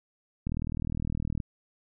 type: click train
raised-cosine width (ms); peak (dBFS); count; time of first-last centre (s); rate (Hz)
5; -19; 38; 0.47-1.402; 39.7
effects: none